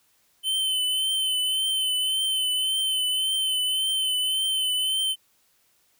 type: tone with vibrato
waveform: square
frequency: 3058 Hz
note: G7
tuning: 44 cents flat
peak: -23 dBFS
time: 0.43-5.16 s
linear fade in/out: 50 ms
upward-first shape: triangle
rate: 1.8 Hz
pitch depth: 37 cents each way
effects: white hiss -65 dBFS RMS until 5.99 s